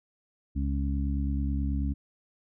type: harmonic tone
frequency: 69.3 Hz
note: C#2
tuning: in tune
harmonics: 1 / 2 / 3 / 4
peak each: -27 / -36 / -35 / -35 dBFS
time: 0.55-1.94 s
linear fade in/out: 20 ms
effects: none